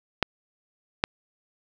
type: clicks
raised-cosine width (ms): 0.3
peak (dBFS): -4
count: 2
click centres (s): 0.227 / 1.039
effects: none